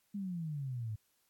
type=exponential sweep; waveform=sine; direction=down; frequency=207.7 to 104.5 Hz; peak=-36 dBFS; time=0.14-0.96 s; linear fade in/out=10 ms; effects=white hiss -75 dBFS RMS until 1.29 s + AAC 64 kbps